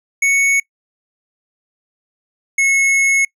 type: tone pair in turn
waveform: square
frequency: 2217 / 2185 Hz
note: C#7 / C#7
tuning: 0 / -26 cents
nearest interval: unison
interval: 26 cents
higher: first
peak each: -12 dBFS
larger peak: neither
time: 0.22-0.6 / 2.58-3.25 s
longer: second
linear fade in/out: 5 ms
effects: noise-tail reverb RT60 0.1 s tail -24 dB re dry + low-pass 11000 Hz 12 dB/octave